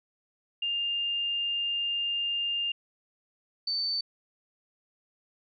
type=tone pair in turn; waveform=sine; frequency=2806 / 4543 Hz; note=F7 / C#8; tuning=+8 / +42 cents; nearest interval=minor sixth; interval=834 cents; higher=second; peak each=-27 dBFS; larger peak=neither; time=0.62-2.72 / 3.67-4.01 s; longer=first; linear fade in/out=5 ms; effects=none